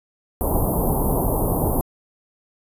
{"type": "band-stop noise", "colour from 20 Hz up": "pink", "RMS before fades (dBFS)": -20, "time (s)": [0.41, 1.81], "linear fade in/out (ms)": 0, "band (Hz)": [990, 11000], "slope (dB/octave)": 48, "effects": ["resampled to 32000 Hz"]}